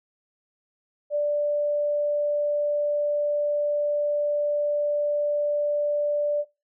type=tone; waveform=sine; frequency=587.3 Hz; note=D5; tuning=in tune; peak=-21 dBFS; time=1.1-6.45 s; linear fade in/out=50 ms; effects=noise-tail reverb RT60 0.3 s tail -23 dB re dry